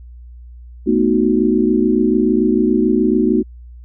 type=chord; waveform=sine; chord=B dominant seventh; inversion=third; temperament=equal; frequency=220 / 246.9 / 311.1 / 370 Hz; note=A3 / B3 / D#4 / F#4; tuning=0 / 0 / 0 / 0 cents; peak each=-17 dBFS; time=0.86-3.43 s; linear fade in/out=20 ms; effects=added 60 Hz sine -34 dBFS peak until 3.84 s